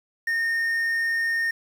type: tone with quantisation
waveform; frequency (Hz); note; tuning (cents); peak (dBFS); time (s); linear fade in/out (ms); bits
triangle; 1834; A#6; -29; -20; 0.27-1.51; 5; 8
effects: none